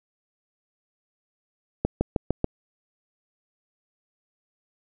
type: accelerating click train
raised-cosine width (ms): 2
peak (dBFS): -8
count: 5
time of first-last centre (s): 1.85-2.444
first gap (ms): 160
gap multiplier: 0.95
effects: none